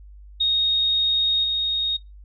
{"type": "tone with level steps", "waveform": "sine", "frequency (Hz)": 3729, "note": "A#7", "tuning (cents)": 0, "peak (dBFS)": [-17, -20], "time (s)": [0.4, 1.97], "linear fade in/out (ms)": 10, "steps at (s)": 1.43, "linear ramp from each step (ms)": 20, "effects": ["noise-tail reverb RT60 0.2 s tail -24 dB re dry", "added 50 Hz sine -41 dBFS peak until 2.24 s"]}